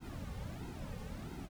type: noise with flanger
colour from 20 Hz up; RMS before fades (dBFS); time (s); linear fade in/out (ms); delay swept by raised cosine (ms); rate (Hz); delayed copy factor
brown; -44; 0-1.49; 50; 1.7 to 3.1; 1.5; -0.95
effects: none